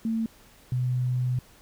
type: tone pair in turn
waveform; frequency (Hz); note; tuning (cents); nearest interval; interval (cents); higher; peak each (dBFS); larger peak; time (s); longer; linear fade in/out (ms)
sine; 224.7 / 125.6; A3 / B2; +37 / +30; minor seventh; 1007; first; -24 / -23; second; 0.05-0.26 / 0.72-1.39; second; 2
effects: pink hiss -55 dBFS RMS until 1.61 s